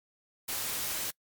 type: noise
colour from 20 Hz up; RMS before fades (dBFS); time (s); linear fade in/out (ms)
white; -34; 0.48-1.11; 10
effects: noise-tail reverb RT60 0.1 s tail -25 dB re dry + MP3 96 kbps